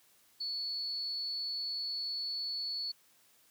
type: tone with amplitude modulation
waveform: sine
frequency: 4423 Hz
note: C#8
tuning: 5 cents flat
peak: -32 dBFS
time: 0.4-2.92 s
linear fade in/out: 10 ms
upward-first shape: sine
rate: 230 Hz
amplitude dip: 50%
effects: white hiss -66 dBFS RMS until 3.5 s + high-pass 80 Hz 12 dB/octave